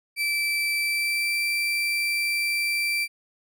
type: tone with pitch glide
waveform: 35% pulse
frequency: 2326 to 2344 Hz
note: D7 to D7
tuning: -17 to -4 cents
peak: -21 dBFS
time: 0.16-3.08 s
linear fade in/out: 50 ms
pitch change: +13 cents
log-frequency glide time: 0.78-1.43 s
effects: none